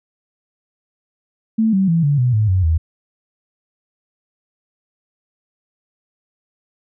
sine tone with pitch steps, 221.7 / 191.89 / 166.09 / 143.75 / 124.42 / 107.69 / 93.21 / 80.68 Hz, A3 / G3 / E3 / D3 / B2 / A2 / F#2 / E2, +13 / -37 / +13 / -37 / +13 / -37 / +13 / -37 cents, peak -12 dBFS, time 1.58-2.78 s, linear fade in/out 10 ms, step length 150 ms, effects none

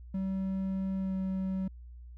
triangle tone with pitch glide, 191.3 to 189.54 Hz, G3 to F#3, -42 to +42 cents, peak -28 dBFS, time 0.14-1.68 s, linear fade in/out 5 ms, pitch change -16 cents, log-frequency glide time 1-1.14 s, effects added 60 Hz sine -45 dBFS peak until 2.17 s

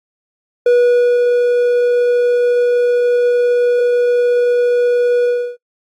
triangle tone with ADSR envelope, 486 Hz, B4, 28 cents flat, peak -5 dBFS, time 0.66-5.57 s, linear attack 4 ms, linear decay 540 ms, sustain -3 dB, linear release 310 ms, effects noise-tail reverb RT60 0.1 s tail -24 dB re dry + AAC 48 kbps

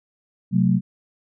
sine chord, F# diminished, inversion second, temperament equal with one note detuned, 130.81 / 185 / 222.7 Hz, C3 / F#3 / A3, 0 / 0 / +21 cents, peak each -21 / -17 / -22 dBFS, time 0.51-0.81 s, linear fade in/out 50 ms, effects none

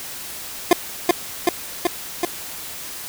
25% pulse tone with echo, 349.9 Hz, F4, 3 cents sharp, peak -5 dBFS, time 0.71-0.73 s, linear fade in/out 2 ms, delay 380 ms, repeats 4, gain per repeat -2 dB, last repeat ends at 2.25 s, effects white hiss -33 dBFS RMS until 3.08 s

